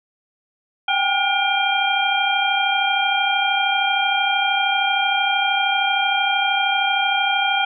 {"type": "tone cluster", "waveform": "sine", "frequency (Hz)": [775, 808, 1433, 2380, 3196], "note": ["G5", "G#5", "F6", "D7", "G7"], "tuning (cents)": [-20, -48, 44, 22, 33], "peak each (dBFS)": -23, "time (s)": [0.88, 7.65], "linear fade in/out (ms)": 5, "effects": []}